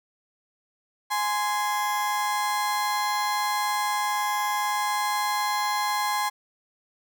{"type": "tone pair together", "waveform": "35% pulse", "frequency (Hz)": [832, 1040.1], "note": ["G#5", "C6"], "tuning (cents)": [3, -11], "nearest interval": "major third", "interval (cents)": 386, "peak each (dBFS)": -25, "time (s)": [1.1, 6.3], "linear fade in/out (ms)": 20, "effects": []}